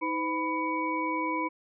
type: tone cluster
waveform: sine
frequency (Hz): 317.9 / 509 / 993 / 2255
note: D#4 / C5 / B5 / C#7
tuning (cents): +37 / -48 / +9 / +29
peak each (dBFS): -32 / -38 / -30 / -35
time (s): 0.01-1.49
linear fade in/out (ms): 20
effects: none